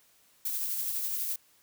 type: noise with tremolo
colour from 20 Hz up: violet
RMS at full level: -31 dBFS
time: 0.45-1.36 s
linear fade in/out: 5 ms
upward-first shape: triangle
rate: 12 Hz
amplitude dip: 35%
effects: white hiss -64 dBFS RMS until 1.62 s